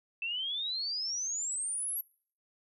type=exponential sweep; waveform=sine; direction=up; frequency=2637 to 11730 Hz; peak=-32 dBFS; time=0.22-2.01 s; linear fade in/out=2 ms; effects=noise-tail reverb RT60 0.5 s tail -24 dB re dry